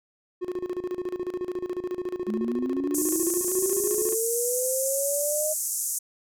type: tone with tremolo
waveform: triangle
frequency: 361.5 Hz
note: F#4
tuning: 40 cents flat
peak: -24 dBFS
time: 0.41-4.15 s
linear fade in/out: 20 ms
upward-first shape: square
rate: 14 Hz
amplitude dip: 80%
type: linear sweep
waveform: sine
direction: up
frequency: 207.7 to 622.3 Hz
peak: -26 dBFS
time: 2.27-5.54 s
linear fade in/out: 20 ms
type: band-pass noise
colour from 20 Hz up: pink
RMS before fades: -29 dBFS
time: 2.94-5.99 s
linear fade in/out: 10 ms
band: 6400 to 13000 Hz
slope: 48 dB/octave
effects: none